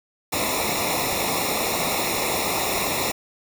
pink noise with comb filter, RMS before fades -24 dBFS, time 0.32-3.12 s, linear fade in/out 10 ms, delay 0.64 ms, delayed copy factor -1, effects none

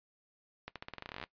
accelerating click train, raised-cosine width 0.3 ms, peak -25 dBFS, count 17, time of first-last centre 0.68-1.239 s, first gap 77 ms, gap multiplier 0.88, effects noise-tail reverb RT60 0.1 s tail -17 dB re dry + resampled to 11025 Hz

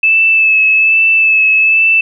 sine tone with vibrato, 2619 Hz, E7, 12 cents flat, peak -6 dBFS, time 0.03-2.01 s, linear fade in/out 5 ms, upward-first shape sine, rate 1.2 Hz, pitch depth 22 cents each way, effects none

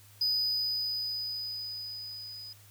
triangle tone with level ramp, 4978 Hz, D#8, in tune, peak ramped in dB -24 to -41 dBFS, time 0.21-2.53 s, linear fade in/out 5 ms, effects added 102 Hz sine -56 dBFS peak until 2.7 s + white hiss -58 dBFS RMS until 2.7 s

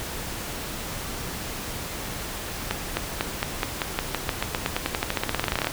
accelerating click train, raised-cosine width 0.3 ms, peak -7 dBFS, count 30, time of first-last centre 2.71-5.67 s, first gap 260 ms, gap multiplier 0.92, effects pink hiss -33 dBFS RMS until 5.72 s

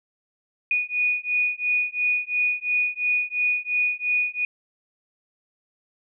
sine beating tone pair, 2465 / 2467.9 Hz, D#7 / D#7, -17 / -15 cents, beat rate 2.9 Hz, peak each -24 dBFS, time 0.71-4.45 s, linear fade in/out 2 ms, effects none

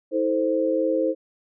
sine chord, A minor, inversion second, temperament equal with one note detuned, 321.2 / 440 / 523.3 Hz, E4 / A4 / C5, -45 / 0 / 0 cents, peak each -24 / -27 / -22 dBFS, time 0.11-1.15 s, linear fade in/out 50 ms, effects none

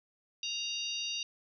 harmonic tone with a mistuned harmonic, 932.3 Hz, A#5, in tune, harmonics 3 / 4 / 5 / 6, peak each -37 / -39 / -41 / -43 dBFS, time 0.43-1.23 s, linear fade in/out 2 ms, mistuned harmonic 6, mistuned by +67 cents, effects none

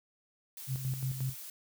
blue noise, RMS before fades -45 dBFS, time 0.57-1.5 s, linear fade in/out 2 ms
sine tone with tremolo, 131.2 Hz, C3, 5 cents sharp, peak -30 dBFS, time 0.67-1.35 s, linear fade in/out 50 ms, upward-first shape square, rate 5.6 Hz, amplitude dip 60%
effects none

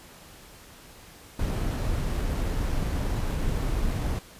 brown noise with sample-and-hold, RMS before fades -27 dBFS, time 1.39-4.19 s, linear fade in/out 2 ms, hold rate 11025 Hz, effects pink hiss -49 dBFS RMS until 4.39 s + resampled to 32000 Hz

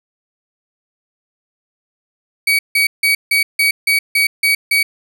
35% pulse tone bursts, 2261 Hz, C#7, 34 cents sharp, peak -9 dBFS, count 9, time 2.47-4.83 s, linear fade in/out 5 ms, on 120 ms, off 160 ms, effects none

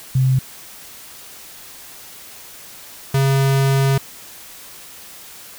sine / square tone pair in turn, 130.7 / 136.1 Hz, C3 / C#3, -1 / -31 cents, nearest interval minor second, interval 70 cents, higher second, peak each -12 / -14 dBFS, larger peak first, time 0.15-0.39 / 3.14-3.98 s, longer second, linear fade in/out 5 ms, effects white hiss -39 dBFS RMS until 5.58 s

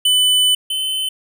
square tone pair in turn, 3000 / 3049 Hz, F#7 / G7, +23 / -49 cents, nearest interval unison, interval 28 cents, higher second, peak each -12 / -19 dBFS, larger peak first, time 0.05-0.55 / 0.7-1.09 s, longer first, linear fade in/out 5 ms, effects none

